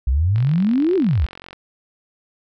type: exponential two-way sweep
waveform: sine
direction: up then down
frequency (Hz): 59 to 396.2 to 59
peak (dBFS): -14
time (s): 0.07-1.26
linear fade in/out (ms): 5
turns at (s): 0.96
type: click train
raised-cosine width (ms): 0.3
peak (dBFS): -20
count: 54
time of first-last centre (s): 0.36-1.53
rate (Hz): 45.3
effects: none